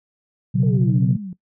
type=chord; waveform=sine; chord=B suspended second; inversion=none; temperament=equal with one note detuned; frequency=123.47 / 137.63 / 185 Hz; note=B2 / C#3 / F#3; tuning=0 / -12 / 0 cents; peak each=-18 dBFS; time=0.54-1.17 s; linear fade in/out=20 ms
type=exponential sweep; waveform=sine; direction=down; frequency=472.6 to 174.61 Hz; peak=-28 dBFS; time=0.63-1.33 s; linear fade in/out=2 ms
effects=noise-tail reverb RT60 0.1 s tail -19 dB re dry + tanh soft clip ceiling -5 dBFS